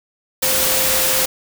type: tone in noise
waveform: sine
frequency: 522 Hz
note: C5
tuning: 4 cents flat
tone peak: -25 dBFS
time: 0.42-1.26 s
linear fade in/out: 10 ms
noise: white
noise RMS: -17 dBFS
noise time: 0.42-1.26 s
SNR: -11 dB
effects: none